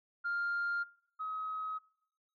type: tone pair in turn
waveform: sine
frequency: 1400 / 1271.6 Hz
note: F6 / D#6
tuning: +4 / +37 cents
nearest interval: major second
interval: 167 cents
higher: first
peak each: -31 / -35 dBFS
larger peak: first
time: 0.24-0.84 / 1.19-1.79 s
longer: neither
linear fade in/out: 20 ms
effects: noise-tail reverb RT60 0.8 s tail -22 dB re dry + tanh soft clip ceiling -29 dBFS